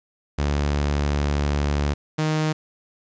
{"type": "tone pair in turn", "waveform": "sawtooth", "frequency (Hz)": [72.4, 155.37], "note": ["D2", "D#3"], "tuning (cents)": [-24, -2], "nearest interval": "octave + minor second", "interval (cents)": 1322, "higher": "second", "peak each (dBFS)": -16, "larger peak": "neither", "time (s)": [[0.38, 1.94], [2.18, 2.53]], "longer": "first", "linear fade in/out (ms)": 10, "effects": ["resampled to 16000 Hz", "9-bit"]}